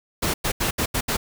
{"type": "noise bursts at uneven times", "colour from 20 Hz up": "pink", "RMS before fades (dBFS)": -23, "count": 6, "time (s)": [[0.22, 0.34], [0.44, 0.52], [0.6, 0.71], [0.78, 0.86], [0.94, 1.01], [1.08, 1.17]], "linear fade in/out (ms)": 10, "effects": []}